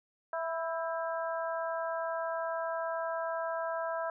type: harmonic tone with a mistuned harmonic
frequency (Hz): 329.6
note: E4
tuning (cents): 0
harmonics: 2 / 3 / 4 / 5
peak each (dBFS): -34 / -38 / -40 / -42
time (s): 0.33-4.1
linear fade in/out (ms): 2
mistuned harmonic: 5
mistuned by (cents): -45
effects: none